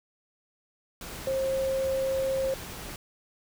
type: tone in noise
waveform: sine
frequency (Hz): 533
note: C5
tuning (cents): +32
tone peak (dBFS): -25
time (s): 1.27-2.54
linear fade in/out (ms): 2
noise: pink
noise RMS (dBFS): -40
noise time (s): 1.01-2.96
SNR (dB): +12
effects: none